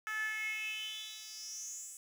10% pulse tone with high-pass filter sweep, 433 Hz, A4, 28 cents flat, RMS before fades -41 dBFS, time 0.07-1.97 s, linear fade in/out 0 ms, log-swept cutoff 1500 to 8400 Hz, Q 7.3, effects none

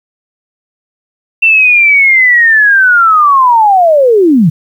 sine linear sweep, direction down, 2700 to 142.2 Hz, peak -3 dBFS, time 1.42-4.5 s, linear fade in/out 10 ms, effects 7-bit

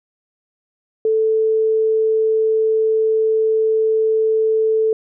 sine tone, 440 Hz, A4, in tune, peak -13 dBFS, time 1.05-4.93 s, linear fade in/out 2 ms, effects none

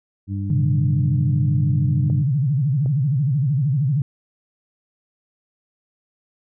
harmonic tone, 98.9 Hz, G2, 16 cents sharp, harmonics 1 / 2 / 3, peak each -23 / -29 / -33 dBFS, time 0.27-2.25 s, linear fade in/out 50 ms
sine tone with vibrato, 138.59 Hz, C#3, in tune, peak -16 dBFS, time 0.5-4.02 s, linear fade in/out 2 ms, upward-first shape sine, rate 13 Hz, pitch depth 210 cents each way
clicks, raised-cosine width 2 ms, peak -20 dBFS, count 2, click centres 2.1 / 2.86 s
effects none

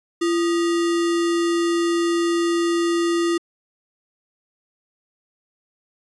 sine tone with sample-and-hold, 340 Hz, F4, 46 cents flat, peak -17 dBFS, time 0.21-3.38 s, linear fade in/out 10 ms, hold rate 1575 Hz, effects resampled to 22050 Hz

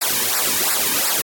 white noise with flanger, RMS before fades -19 dBFS, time 0.01-1.22 s, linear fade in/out 10 ms, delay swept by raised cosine 0.31 to 1.51 ms, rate 2.8 Hz, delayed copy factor -1, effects AAC 64 kbps

